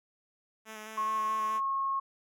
5% pulse tone with vibrato, 217 Hz, A3, 24 cents flat, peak -31 dBFS, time 0.65-1.61 s, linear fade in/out 50 ms, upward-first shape square, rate 4.7 Hz, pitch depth 18 cents each way
sine tone, 1087 Hz, C#6, 34 cents flat, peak -28 dBFS, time 0.97-2 s, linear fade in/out 10 ms
effects none

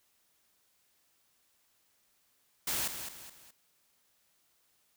white noise with echo, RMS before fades -33 dBFS, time 2.67-2.88 s, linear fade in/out 5 ms, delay 210 ms, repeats 3, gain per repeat -8 dB, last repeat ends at 3.51 s, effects white hiss -72 dBFS RMS until 4.96 s

